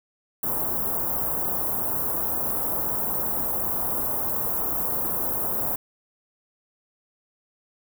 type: band-stop noise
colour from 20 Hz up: white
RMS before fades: -26 dBFS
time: 0.43-5.76 s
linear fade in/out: 5 ms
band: 1100 to 13000 Hz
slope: 24 dB/octave
effects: none